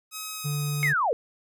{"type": "tone with pitch glide", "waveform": "5% pulse", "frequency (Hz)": [1271, 1258.6], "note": ["D#6", "D#6"], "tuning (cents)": [36, 19], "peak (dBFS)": -22, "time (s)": [0.11, 0.93], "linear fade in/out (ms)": 50, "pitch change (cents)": -17, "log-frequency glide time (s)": [0.33, 0.51]}
{"type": "tone", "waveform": "triangle", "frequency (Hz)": 146.3, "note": "D3", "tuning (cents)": -6, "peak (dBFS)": -24, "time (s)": [0.44, 0.94], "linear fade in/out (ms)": 20}
{"type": "linear sweep", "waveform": "sine", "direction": "down", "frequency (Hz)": [2217, 423.1], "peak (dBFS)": -21, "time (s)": [0.83, 1.13], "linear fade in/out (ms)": 0}
{"effects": []}